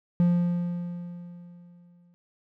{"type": "tone with exponential decay", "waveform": "triangle", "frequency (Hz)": 174.61, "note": "F3", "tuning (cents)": 0, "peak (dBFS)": -15, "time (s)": [0.2, 2.14], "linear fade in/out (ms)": 0, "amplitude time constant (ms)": 420, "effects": []}